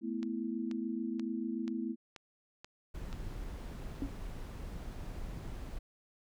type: chord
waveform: sine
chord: A suspended second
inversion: none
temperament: equal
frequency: 220 / 246.9 / 329.6 Hz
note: A3 / B3 / E4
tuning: 0 / 0 / 0 cents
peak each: -38 / -38 / -39 dBFS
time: 0.01-1.96 s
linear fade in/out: 50 ms
type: click train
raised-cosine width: 0.2 ms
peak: -30 dBFS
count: 7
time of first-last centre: 0.23-3.129 s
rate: 2.07 Hz
type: noise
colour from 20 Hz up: brown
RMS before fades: -42 dBFS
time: 2.94-5.79 s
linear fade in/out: 10 ms
type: tone with exponential decay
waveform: sine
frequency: 276.1 Hz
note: C#4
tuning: 7 cents flat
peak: -30 dBFS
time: 4.02-4.14 s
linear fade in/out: 1 ms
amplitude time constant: 26 ms
effects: none